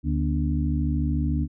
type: harmonic tone with a mistuned harmonic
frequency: 73.42 Hz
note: D2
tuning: in tune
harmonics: 1 / 2 / 3 / 4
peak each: -24 / -27 / -29 / -30 dBFS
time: 0.03-1.48 s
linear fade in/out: 50 ms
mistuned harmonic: 3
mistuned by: +150 cents
effects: none